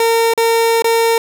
30% pulse tone with dropouts, 458 Hz, A#4, 31 cents flat, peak -8 dBFS, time 0-1.18 s, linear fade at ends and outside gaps 2 ms, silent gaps 0.337-0.376 / 0.822-0.843 s, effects none

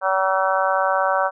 harmonic tone, 190.3 Hz, F#3, 49 cents sharp, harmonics 3 / 4 / 5 / 6 / 7 / 8, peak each -22 / -23 / -24 / -25 / -25 / -26 dBFS, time 0.01-1.31 s, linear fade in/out 50 ms, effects none

